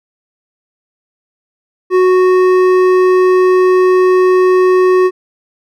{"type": "tone with hard clipping", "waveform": "sine", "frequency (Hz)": 368.8, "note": "F#4", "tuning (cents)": -6, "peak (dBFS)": -8, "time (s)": [1.9, 5.11], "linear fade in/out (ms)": 50, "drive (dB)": 10, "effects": []}